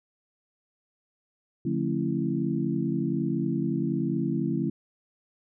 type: tone cluster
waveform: sine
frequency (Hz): 145.5 / 176.9 / 221 / 271.2 / 332.4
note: D3 / F3 / A3 / C#4 / E4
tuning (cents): -16 / +23 / +8 / -38 / +15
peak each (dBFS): -31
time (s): 1.65-4.7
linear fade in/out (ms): 5
effects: none